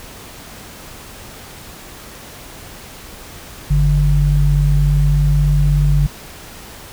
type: tone pair together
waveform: sine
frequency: 48.64 / 145.3 Hz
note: G1 / D3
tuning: -13 / -18 cents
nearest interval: octave + perfect fifth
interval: 1895 cents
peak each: -13 dBFS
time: 3.7-6.07 s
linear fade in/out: 10 ms
effects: pink hiss -36 dBFS RMS until 6.92 s